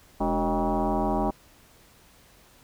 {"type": "tone with frequency modulation", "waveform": "sine", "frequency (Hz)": 290.8, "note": "D4", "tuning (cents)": -17, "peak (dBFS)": -22, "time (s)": [0.2, 1.31], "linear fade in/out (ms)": 10, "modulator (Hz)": 167, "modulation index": 4.1, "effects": ["pink hiss -56 dBFS RMS until 2.63 s"]}